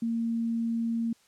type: tone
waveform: sine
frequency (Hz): 230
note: A#3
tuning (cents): -23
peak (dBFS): -26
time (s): 0.02-1.13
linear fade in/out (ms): 5
effects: white hiss -63 dBFS RMS until 1.27 s + low-pass 9000 Hz 12 dB/octave